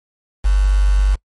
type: tone with quantisation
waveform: sine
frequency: 48.84 Hz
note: G1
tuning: 6 cents flat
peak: -10 dBFS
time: 0.44-1.16 s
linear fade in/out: 20 ms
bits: 5
effects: noise-tail reverb RT60 0.1 s tail -23 dB re dry + MP3 48 kbps